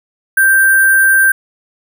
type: tone with sample-and-hold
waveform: sine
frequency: 1570 Hz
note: G6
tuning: 2 cents sharp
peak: -6 dBFS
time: 0.37-1.32 s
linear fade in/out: 5 ms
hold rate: 11025 Hz
effects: none